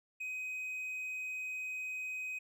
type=tone; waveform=triangle; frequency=2516 Hz; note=D#7; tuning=19 cents sharp; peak=-36 dBFS; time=0.2-2.39 s; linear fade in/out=10 ms; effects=none